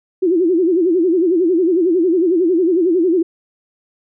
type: tone with vibrato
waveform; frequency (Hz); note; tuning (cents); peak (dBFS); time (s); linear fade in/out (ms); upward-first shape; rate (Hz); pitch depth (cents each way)
sine; 349.2; F4; 0; -11; 0.22-3.23; 10; sine; 11; 150
effects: none